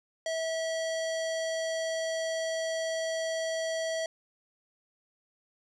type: tone with low-pass filter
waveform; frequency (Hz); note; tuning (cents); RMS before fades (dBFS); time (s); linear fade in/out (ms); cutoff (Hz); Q
square; 649; E5; -27; -32; 0.26-4.06; 2; 6700; 1.5
effects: none